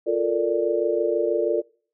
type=chord; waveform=sine; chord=Bb major seventh; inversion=second; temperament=equal; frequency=349.2 / 440 / 466.2 / 587.3 Hz; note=F4 / A4 / Bb4 / D5; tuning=0 / 0 / 0 / 0 cents; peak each=-25 dBFS; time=0.06-1.62 s; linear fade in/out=20 ms; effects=noise-tail reverb RT60 0.5 s tail -26 dB re dry